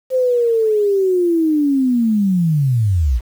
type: linear sweep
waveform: sine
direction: down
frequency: 523.3 to 51.91 Hz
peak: -12 dBFS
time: 0.1-3.21 s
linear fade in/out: 50 ms
effects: 7-bit